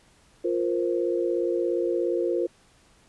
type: chord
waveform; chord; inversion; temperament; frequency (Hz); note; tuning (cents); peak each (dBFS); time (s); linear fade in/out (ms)
sine; F suspended fourth; none; equal; 349.2 / 466.2 / 523.3; F4 / Bb4 / C5; 0 / 0 / 0; -25 / -28 / -29; 0.44-2.47; 10
effects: pink hiss -59 dBFS RMS until 3.08 s + resampled to 24000 Hz